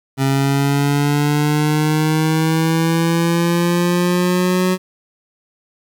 25% pulse linear sweep, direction up, 134.9 to 185 Hz, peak -10 dBFS, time 0.17-4.78 s, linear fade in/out 50 ms, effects 8-bit

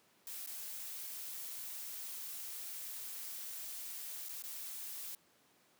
blue noise with dropouts, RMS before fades -45 dBFS, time 0.27-5.15 s, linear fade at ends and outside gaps 1 ms, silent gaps 0.462-0.472 / 4.286-4.292 / 4.423-4.438 s, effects pink hiss -69 dBFS RMS until 5.79 s + high-pass 200 Hz 12 dB/octave

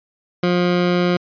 20% pulse tone, 177.3 Hz, F3, 26 cents sharp, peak -10 dBFS, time 0.43-1.17 s, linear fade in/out 5 ms, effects resampled to 11025 Hz

